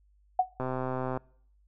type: tone with exponential decay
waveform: sine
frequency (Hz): 740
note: F#5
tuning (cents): 0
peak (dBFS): -16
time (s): 0.39-0.49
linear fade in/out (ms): 5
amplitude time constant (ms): 20
type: click train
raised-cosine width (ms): 1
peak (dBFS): -19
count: 75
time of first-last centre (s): 0.6-1.174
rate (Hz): 129
effects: noise-tail reverb RT60 0.6 s tail -24 dB re dry + added 50 Hz sine -61 dBFS peak until 1.67 s